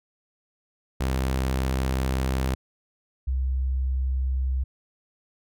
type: tone pair in turn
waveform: sawtooth / sine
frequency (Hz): 65.41 / 65.15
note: C2 / C2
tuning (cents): 0 / -7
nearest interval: unison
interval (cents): 7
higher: first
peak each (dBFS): -19 / -22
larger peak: first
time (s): 1-2.55 / 3.27-4.64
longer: first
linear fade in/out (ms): 10
effects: none